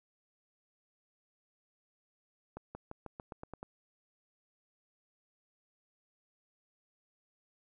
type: accelerating click train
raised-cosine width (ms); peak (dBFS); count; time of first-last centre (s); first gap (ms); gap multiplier
1; -29; 9; 2.57-3.629; 180; 0.91
effects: none